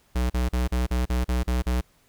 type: tone bursts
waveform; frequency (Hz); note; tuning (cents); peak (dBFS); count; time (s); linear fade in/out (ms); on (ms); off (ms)
square; 61.8; B1; +2; -22; 9; 0.15-1.812; 10; 150; 39
effects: pink hiss -62 dBFS RMS until 2.08 s